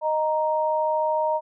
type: tone pair together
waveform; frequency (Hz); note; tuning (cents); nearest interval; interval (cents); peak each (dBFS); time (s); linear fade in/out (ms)
sine; 620 / 933.7; D#5 / A#5; -6 / +3; perfect fifth; 709; -23; 0.01-1.41; 50
effects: none